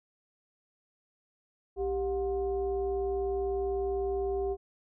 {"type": "tone with frequency modulation", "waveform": "sine", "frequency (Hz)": 392, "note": "G4", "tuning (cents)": 0, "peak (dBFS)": -28, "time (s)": [1.76, 4.57], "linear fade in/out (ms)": 50, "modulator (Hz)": 332, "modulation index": 0.61, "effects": []}